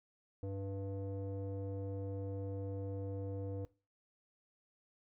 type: tone with low-pass filter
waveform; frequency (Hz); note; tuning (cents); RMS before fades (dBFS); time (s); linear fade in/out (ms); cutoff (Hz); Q
square; 98; G2; 0; -41; 0.43-3.65; 0; 480; 3
effects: noise-tail reverb RT60 0.3 s tail -19 dB re dry